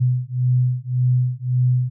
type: beating tone pair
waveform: sine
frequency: 124.7 / 126.5 Hz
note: B2 / B2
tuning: +17 / +42 cents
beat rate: 1.8 Hz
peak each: -19 dBFS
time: 0-1.9 s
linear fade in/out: 20 ms
effects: none